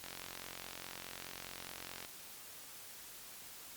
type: click train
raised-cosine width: 0.2 ms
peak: -27 dBFS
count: 91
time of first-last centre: 0.04-2.049 s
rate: 44.8 Hz
effects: white hiss -52 dBFS RMS until 3.76 s + Opus 48 kbps